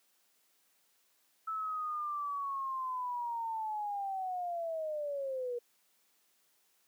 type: linear sweep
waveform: sine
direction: down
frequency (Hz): 1316 to 474.7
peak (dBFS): -34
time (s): 1.47-5.59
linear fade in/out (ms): 10
effects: white hiss -72 dBFS RMS until 6.87 s + high-pass 200 Hz 12 dB/octave